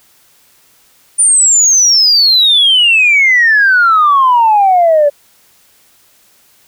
sine exponential sweep, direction down, 9397 to 567 Hz, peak -4 dBFS, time 1.18-5.1 s, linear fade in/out 20 ms, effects tanh soft clip ceiling -1 dBFS + white hiss -49 dBFS RMS until 6.67 s

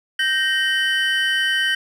triangle tone cluster, 1560 / 1865 / 3026 Hz, G6 / A#6 / F#7, -9 / 0 / +38 cents, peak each -20 dBFS, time 0.19-1.75 s, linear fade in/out 5 ms, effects none

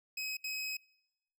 25% pulse tone bursts at uneven times, 2541 Hz, D#7, 36 cents sharp, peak -32 dBFS, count 2, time 0.17-0.37 / 0.44-0.77 s, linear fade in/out 5 ms, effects noise-tail reverb RT60 0.9 s tail -26 dB re dry

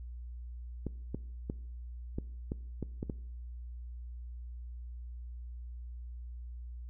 clicks, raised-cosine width 3 ms, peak -22 dBFS, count 8, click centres 0.867 / 1.146 / 1.499 / 2.185 / 2.519 / 2.827 / 3.029 / 3.098 s, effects noise-tail reverb RT60 0.7 s tail -21 dB re dry + added 60 Hz sine -41 dBFS peak until 6.89 s

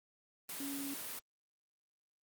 sine tone in noise, 278.6 Hz, C#4, 9 cents sharp, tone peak -40 dBFS, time 0.6-0.94 s, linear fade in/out 2 ms, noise white, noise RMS -43 dBFS, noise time 0.49-1.19 s, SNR 0 dB, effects high-pass 150 Hz 12 dB/octave + Opus 24 kbps

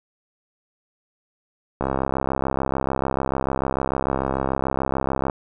click train, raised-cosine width 1 ms, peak -8 dBFS, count 234, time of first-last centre 1.81-5.298 s, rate 66.8 Hz, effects none

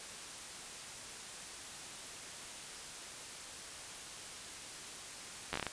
slowing click train, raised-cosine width 0.3 ms, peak -19 dBFS, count 7, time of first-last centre 5.53-5.667 s, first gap 11 ms, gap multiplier 1.29, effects white hiss -47 dBFS RMS until 5.72 s + resampled to 22050 Hz

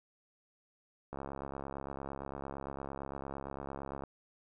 click train, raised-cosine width 1 ms, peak -27 dBFS, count 201, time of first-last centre 1.13-4.037 s, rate 68.8 Hz, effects none

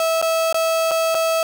35% pulse tone with dropouts, 652 Hz, E5, 19 cents flat, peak -15 dBFS, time 0-1.43 s, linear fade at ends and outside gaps 1 ms, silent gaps 0.216-0.225 / 0.527-0.544 / 0.911-0.915 / 1.146-1.15 s, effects 9-bit

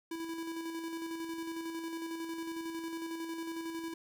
square tone with tremolo, 329.6 Hz, E4, in tune, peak -37 dBFS, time 0.11-3.94 s, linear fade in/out 5 ms, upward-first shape square, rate 11 Hz, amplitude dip 35%, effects none

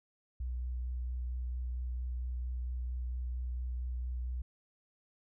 sine tone with vibrato, 61.74 Hz, B1, in tune, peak -34 dBFS, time 0.4-4.42 s, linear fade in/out 5 ms, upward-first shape sine, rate 4.4 Hz, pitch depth 14 cents each way, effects none

